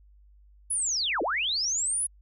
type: linear two-way sweep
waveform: sine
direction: down then up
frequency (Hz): 10548 to 277.2 to 10548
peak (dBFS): -25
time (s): 0.7-2.07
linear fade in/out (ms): 10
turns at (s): 1.22
effects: added 50 Hz sine -53 dBFS peak until 2.21 s